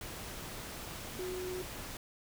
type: tone in noise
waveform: sine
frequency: 366.7 Hz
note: F#4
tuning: 15 cents flat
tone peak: -37 dBFS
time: 1.19-1.62 s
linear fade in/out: 2 ms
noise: pink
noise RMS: -44 dBFS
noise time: 0.01-1.97 s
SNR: +4 dB
effects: none